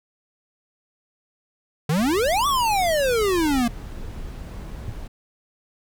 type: exponential two-way sweep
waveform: square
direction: up then down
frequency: 142.3 to 1175 to 228.7 Hz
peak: -19 dBFS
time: 1.89-3.68 s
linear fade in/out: 5 ms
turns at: 2.47 s
type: noise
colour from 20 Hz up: brown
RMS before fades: -34 dBFS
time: 1.97-5.08 s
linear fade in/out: 10 ms
type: tone with exponential decay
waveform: sine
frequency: 110 Hz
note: A2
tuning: in tune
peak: -22 dBFS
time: 4.88-4.97 s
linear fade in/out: 0 ms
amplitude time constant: 18 ms
effects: none